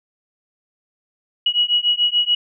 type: beating tone pair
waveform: sine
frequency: 2910 / 2916.9 Hz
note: F#7 / F#7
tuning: -29 / -25 cents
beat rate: 6.9 Hz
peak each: -18 dBFS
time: 1.46-2.35 s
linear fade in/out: 5 ms
effects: none